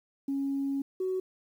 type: tone pair in turn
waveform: sine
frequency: 275.7 / 373.6 Hz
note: C#4 / F#4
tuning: -9 / +17 cents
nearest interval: perfect fourth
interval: 526 cents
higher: second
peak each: -27 dBFS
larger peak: neither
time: 0.28-0.82 / 1-1.2 s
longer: first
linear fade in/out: 5 ms
effects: tanh soft clip ceiling -23 dBFS + 10-bit